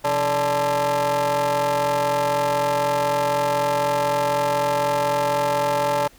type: ring-modulated tone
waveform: 40% pulse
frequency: 150 Hz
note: D3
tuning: 37 cents sharp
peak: -15 dBFS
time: 0.04-6.08 s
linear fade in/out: 10 ms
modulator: 728 Hz
effects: pink hiss -52 dBFS RMS until 6.18 s